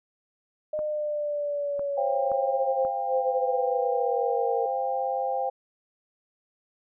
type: exponential sweep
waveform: sine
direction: down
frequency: 612 to 466.2 Hz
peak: -26 dBFS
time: 0.73-4.66 s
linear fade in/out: 5 ms
type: clicks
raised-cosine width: 1 ms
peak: -26 dBFS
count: 4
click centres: 0.791 / 1.794 / 2.317 / 2.85 s
type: chord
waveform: sine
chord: C suspended fourth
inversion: none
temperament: equal with one note detuned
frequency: 523.3 / 698.5 / 796.3 Hz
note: C5 / F5 / G5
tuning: 0 / 0 / +27 cents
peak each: -29 / -32 / -28 dBFS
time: 1.97-5.5 s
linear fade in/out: 10 ms
effects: none